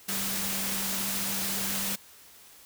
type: tone in noise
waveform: sine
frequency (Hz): 194.9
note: G3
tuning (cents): -10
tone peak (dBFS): -38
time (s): 0.08-1.96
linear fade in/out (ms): 10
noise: white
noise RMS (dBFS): -31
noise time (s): 0.08-1.96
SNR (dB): -10
effects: white hiss -53 dBFS RMS until 2.65 s